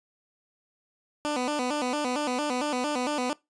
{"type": "tone with vibrato", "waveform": "15% pulse", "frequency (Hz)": 272.4, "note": "C#4", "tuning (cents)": -30, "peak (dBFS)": -20, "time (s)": [1.25, 3.33], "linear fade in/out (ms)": 0, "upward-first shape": "square", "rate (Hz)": 4.4, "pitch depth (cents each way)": 150, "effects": ["noise-tail reverb RT60 0.2 s tail -22 dB re dry", "resampled to 22050 Hz"]}